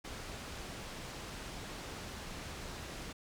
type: low-pass noise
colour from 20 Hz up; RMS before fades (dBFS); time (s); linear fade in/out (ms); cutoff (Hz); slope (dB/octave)
pink; -45; 0.04-3.13; 10; 7400; 12
effects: none